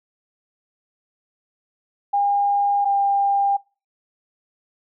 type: tone pair in turn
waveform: sine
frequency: 808 / 798.7 Hz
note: G#5 / G5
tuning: -48 / +32 cents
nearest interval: unison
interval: 20 cents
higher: first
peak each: -16 dBFS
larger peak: neither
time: 2.13-2.85 / 2.85-3.57 s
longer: neither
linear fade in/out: 10 ms
effects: noise-tail reverb RT60 0.3 s tail -23 dB re dry